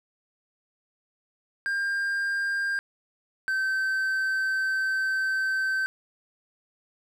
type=tone pair in turn; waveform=triangle; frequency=1600 / 1545.5 Hz; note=G6 / G6; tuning=+35 / -25 cents; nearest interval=minor second; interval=60 cents; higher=first; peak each=-23 / -22 dBFS; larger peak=second; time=1.66-2.79 / 3.48-5.86 s; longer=second; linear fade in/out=0 ms; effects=none